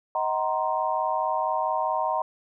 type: chord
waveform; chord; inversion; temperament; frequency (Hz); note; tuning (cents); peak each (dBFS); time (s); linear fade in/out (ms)
sine; C half-diminished seventh; first; just; 627.9 / 753.5 / 941.9 / 1046.5; Eb5 / Gb5 / Bb5 / C6; +16 / +31 / +18 / 0; -29 / -29 / -27 / -30; 0.15-2.22; 2
effects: none